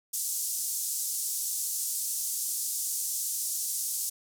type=band-pass noise; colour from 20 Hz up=pink; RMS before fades=-32 dBFS; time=0.13-4.1 s; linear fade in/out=10 ms; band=6300 to 14000 Hz; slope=24 dB/octave; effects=none